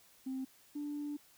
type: tone pair in turn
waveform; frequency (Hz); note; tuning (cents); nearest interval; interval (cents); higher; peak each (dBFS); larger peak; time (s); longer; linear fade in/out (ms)
sine; 262.8 / 292.7; C4 / D4; +8 / -6; major second; 186; second; -35 / -36; first; 0.26-0.45 / 0.75-1.17; second; 10
effects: tanh soft clip ceiling -33 dBFS + white hiss -64 dBFS RMS until 1.37 s